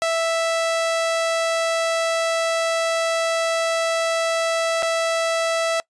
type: tone with dropouts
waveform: sawtooth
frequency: 659.3 Hz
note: E5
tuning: in tune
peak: -15 dBFS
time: 0.02-5.8 s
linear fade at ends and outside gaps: 0 ms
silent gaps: 4.824-4.829 s
effects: noise-tail reverb RT60 0.1 s tail -24 dB re dry + resampled to 22050 Hz